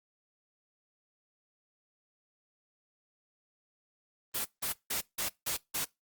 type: noise bursts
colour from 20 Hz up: white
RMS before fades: -33 dBFS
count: 6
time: 4.34-5.85 s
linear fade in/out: 10 ms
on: 110 ms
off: 170 ms
effects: noise-tail reverb RT60 0.2 s tail -23 dB re dry + Opus 24 kbps